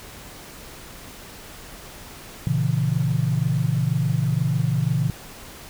sine chord, A# diminished, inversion none, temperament equal, 116.54 / 138.59 / 164.81 Hz, A#2 / C#3 / E3, 0 / 0 / 0 cents, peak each -24 / -22 / -24 dBFS, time 2.47-5.1 s, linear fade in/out 0 ms, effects pink hiss -41 dBFS RMS until 5.69 s

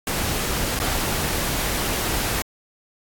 pink noise with dropouts, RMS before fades -24 dBFS, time 0.07-2.42 s, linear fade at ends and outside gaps 2 ms, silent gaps 0.791-0.799 s, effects AAC 64 kbps

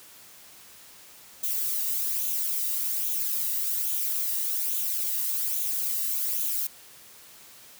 violet noise with flanger, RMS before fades -28 dBFS, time 1.43-6.67 s, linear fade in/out 5 ms, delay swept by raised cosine 0.29 to 1.07 ms, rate 1.2 Hz, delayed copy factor +0.5, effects white hiss -50 dBFS RMS until 7.79 s + high-pass 60 Hz 12 dB/octave

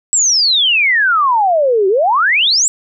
sine exponential two-way sweep, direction down then up, 7902 to 370 to 7902 Hz, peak -9 dBFS, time 0.13-2.68 s, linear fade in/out 0 ms, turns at 1.88 s, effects none

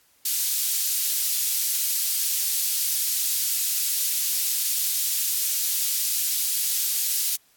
white high-pass noise, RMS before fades -24 dBFS, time 0.25-7.36 s, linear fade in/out 5 ms, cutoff 4200 Hz, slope 12 dB/octave, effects white hiss -61 dBFS RMS until 7.56 s + AAC 64 kbps

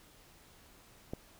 click, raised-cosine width 2 ms, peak -24 dBFS, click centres 1.135 s, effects pink hiss -60 dBFS RMS until 1.39 s

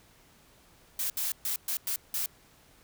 blue noise bursts at uneven times, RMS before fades -31 dBFS, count 6, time 0.99-1.1 / 1.17-1.32 / 1.45-1.56 / 1.68-1.77 / 1.87-1.96 / 2.14-2.26 s, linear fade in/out 2 ms, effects pink hiss -60 dBFS RMS until 2.83 s

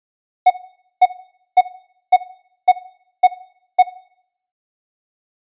triangle tone bursts, 735 Hz, F#5, 12 cents flat, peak -3 dBFS, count 7, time 0.46-3.828 s, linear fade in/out 10 ms, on 44 ms, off 510 ms, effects noise-tail reverb RT60 0.7 s tail -18 dB re dry + resampled to 8000 Hz

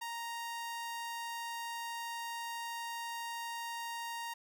sawtooth tone, 932.3 Hz, A#5, in tune, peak -35 dBFS, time 0.01-4.34 s, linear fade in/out 10 ms, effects none

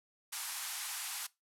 white band-pass noise, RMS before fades -41 dBFS, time 0.32-1.27 s, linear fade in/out 10 ms, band 760 to 13000 Hz, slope 48 dB/octave, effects noise-tail reverb RT60 0.2 s tail -20 dB re dry

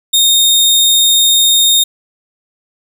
sawtooth tone, 3686 Hz, A#7, 20 cents flat, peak -4 dBFS, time 0.13-1.84 s, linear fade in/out 10 ms, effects none

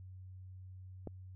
click, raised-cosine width 2 ms, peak -28 dBFS, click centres 1.073 s, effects added 93 Hz sine -48 dBFS peak until 1.35 s

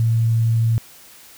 sine tone, 114 Hz, A#2, 38 cents flat, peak -14 dBFS, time 0-0.78 s, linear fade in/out 0 ms, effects white hiss -45 dBFS RMS until 1.37 s

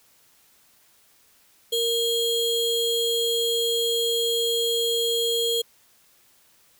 square ring-modulated tone, 1864.7 Hz, A#6, in tune, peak -19 dBFS, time 1.72-5.62 s, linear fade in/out 10 ms, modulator 1400 Hz, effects white hiss -59 dBFS RMS until 6.79 s

